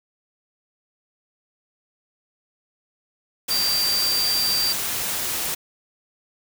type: tone in noise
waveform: sine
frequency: 4699 Hz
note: D8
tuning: in tune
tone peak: -20 dBFS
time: 3.5-4.73 s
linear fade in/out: 10 ms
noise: white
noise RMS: -26 dBFS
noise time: 3.48-5.55 s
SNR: +3 dB
effects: none